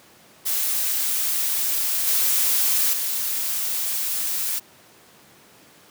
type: noise with level steps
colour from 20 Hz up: blue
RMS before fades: -23 / -20 / -25 dBFS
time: 0.45-4.6 s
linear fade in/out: 20 ms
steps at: 2.07 / 2.93 s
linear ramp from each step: 2 ms
effects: pink hiss -51 dBFS RMS until 5.9 s + high-pass 150 Hz 12 dB/octave